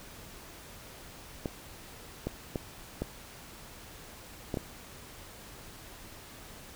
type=clicks; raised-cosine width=2 ms; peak=-18 dBFS; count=6; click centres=1.458 / 2.27 / 2.558 / 3.02 / 4.542 / 4.572 s; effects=pink hiss -49 dBFS RMS until 6.75 s